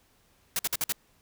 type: noise bursts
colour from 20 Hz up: white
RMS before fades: -28 dBFS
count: 5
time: 0.56-0.923 s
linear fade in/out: 2 ms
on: 31 ms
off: 52 ms
effects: pink hiss -65 dBFS RMS until 1.21 s